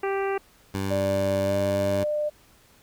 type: harmonic tone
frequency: 392 Hz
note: G4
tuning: in tune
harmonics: 1 / 2 / 3 / 4 / 5 / 6 / 7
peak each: -25 / -31 / -35 / -37 / -39 / -41 / -42 dBFS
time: 0.03-0.38 s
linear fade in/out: 5 ms
type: tone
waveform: 15% pulse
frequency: 97.1 Hz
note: G2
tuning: 16 cents flat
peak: -20 dBFS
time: 0.74-2.04 s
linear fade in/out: 5 ms
type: tone with pitch glide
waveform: sine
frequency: 587.3 to 598.9 Hz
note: D5 to D5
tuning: 0 to +34 cents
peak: -23 dBFS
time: 0.9-2.3 s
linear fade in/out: 20 ms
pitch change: +34 cents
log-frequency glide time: 1.45-1.54 s
effects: pink hiss -57 dBFS RMS until 2.82 s